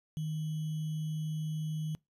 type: tone with sample-and-hold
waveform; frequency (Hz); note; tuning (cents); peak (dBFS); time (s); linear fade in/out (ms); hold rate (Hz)
sine; 155.56; D#3; 0; -32; 0.17-1.95; 0; 3150
effects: noise-tail reverb RT60 0.2 s tail -24 dB re dry + resampled to 32000 Hz